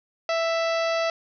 harmonic tone, 661 Hz, E5, 5 cents sharp, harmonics 1 / 2 / 3 / 4 / 5 / 6 / 7 / 8 / 9, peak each -23 / -30 / -33 / -34 / -40 / -40 / -38 / -42 / -44 dBFS, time 0.29-1.1 s, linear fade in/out 2 ms, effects none

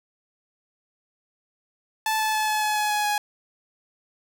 sawtooth tone with pitch steps, 874 / 868 / 862 / 856 / 850.1 / 844.2 / 838.4 / 832.6 Hz, A5 / A5 / A5 / A5 / G#5 / G#5 / G#5 / G#5, -12 / -24 / -36 / -48 / +40 / +28 / +16 / +4 cents, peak -18 dBFS, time 2.06-3.18 s, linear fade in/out 2 ms, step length 140 ms, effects 10-bit

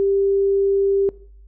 sine tone, 394.5 Hz, G4, 11 cents sharp, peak -15 dBFS, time 0-1.09 s, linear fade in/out 0 ms, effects noise-tail reverb RT60 0.6 s tail -22 dB re dry + added 50 Hz sine -42 dBFS peak until 1.47 s

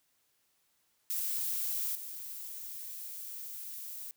violet noise with level steps, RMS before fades -34 / -43 dBFS, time 1.1-4.11 s, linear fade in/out 0 ms, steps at 1.95 s, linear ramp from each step 2 ms, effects white hiss -74 dBFS RMS until 4.16 s

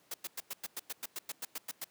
white noise bursts, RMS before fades -39 dBFS, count 14, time 0.11-1.844 s, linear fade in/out 5 ms, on 31 ms, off 100 ms, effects pink hiss -67 dBFS RMS until 1.9 s + high-pass 200 Hz 12 dB/octave

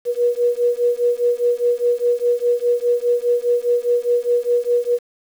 sine beating tone pair, 480 / 484.9 Hz, B4 / B4, -49 / -32 cents, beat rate 4.9 Hz, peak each -18 dBFS, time 0.05-4.99 s, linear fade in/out 50 ms, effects 7-bit

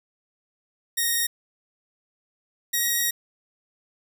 5% pulse tone pair in turn, 1864.7 / 1890.7 Hz, A#6 / A#6, 0 / +24 cents, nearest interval unison, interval 24 cents, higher second, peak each -11 dBFS, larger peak neither, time 0.97-1.27 / 2.73-3.11 s, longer second, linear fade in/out 10 ms, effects none

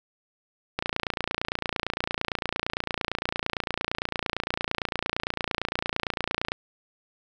click train, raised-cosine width 0.3 ms, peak -10 dBFS, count 166, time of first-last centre 0.79-6.519 s, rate 28.8 Hz, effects none

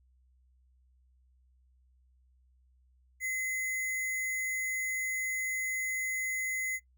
sine tone with sample-and-hold, 2046 Hz, C7, 39 cents flat, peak -30 dBFS, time 3.2-6.8 s, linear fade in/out 50 ms, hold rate 8820 Hz, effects noise-tail reverb RT60 0.1 s tail -18 dB re dry + added 63 Hz sine -63 dBFS peak until 6.97 s

